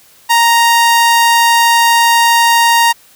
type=tone; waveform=sawtooth; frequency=932.3 Hz; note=A#5; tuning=in tune; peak=-3 dBFS; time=0.29-2.93 s; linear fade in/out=20 ms; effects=white hiss -45 dBFS RMS until 3.15 s